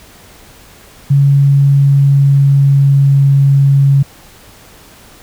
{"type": "tone with pitch glide", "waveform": "sine", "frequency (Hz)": [140, 138.63], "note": ["C#3", "C#3"], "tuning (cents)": [18, 0], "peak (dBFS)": -5, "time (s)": [1.1, 4.03], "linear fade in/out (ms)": 10, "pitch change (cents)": -18, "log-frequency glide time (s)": [1.22, 3.26], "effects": ["pink hiss -40 dBFS RMS until 5.22 s"]}